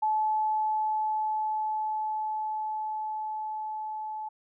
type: tone with level ramp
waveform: sine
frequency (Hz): 863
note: A5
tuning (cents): -34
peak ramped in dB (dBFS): -23 to -33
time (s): 0.02-4.29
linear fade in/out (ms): 10
effects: none

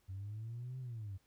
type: linear two-way sweep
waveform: sine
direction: up then down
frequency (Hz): 92.5 to 130.81 to 92.5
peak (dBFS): -40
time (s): 0.08-1.18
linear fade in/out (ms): 20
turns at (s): 0.79
effects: tanh soft clip ceiling -38 dBFS + pink hiss -75 dBFS RMS until 1.26 s

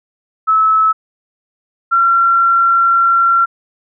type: tone pair in turn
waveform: sine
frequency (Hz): 1300 / 1365.7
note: E6 / F6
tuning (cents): -24 / -39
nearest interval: minor second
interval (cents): 85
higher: second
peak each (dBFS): -8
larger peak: neither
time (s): 0.47-0.93 / 1.91-3.46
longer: second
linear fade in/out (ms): 20
effects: none

